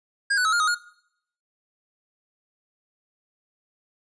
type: tone with pitch steps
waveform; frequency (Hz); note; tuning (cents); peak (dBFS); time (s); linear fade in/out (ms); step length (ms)
square; 1622 / 1487 / 1287 / 1412 / 1255 / 1431; G#6 / F#6 / E6 / F6 / D#6 / F6; -41 / +8 / -42 / +19 / +15 / +42; -20; 0.3-0.75; 10; 75
effects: noise-tail reverb RT60 0.7 s tail -20 dB re dry + resampled to 22050 Hz